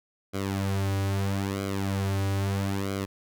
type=tone with flanger; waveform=sawtooth; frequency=98 Hz; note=G2; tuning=in tune; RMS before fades=-28 dBFS; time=0.33-3.06 s; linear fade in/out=20 ms; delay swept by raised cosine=1.1 to 4.5 ms; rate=0.77 Hz; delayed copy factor=-0.8; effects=none